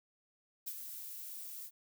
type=noise with ADSR envelope; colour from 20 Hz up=violet; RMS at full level=-39 dBFS; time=0.66-1.71 s; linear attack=17 ms; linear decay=49 ms; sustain=-7 dB; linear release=57 ms; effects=none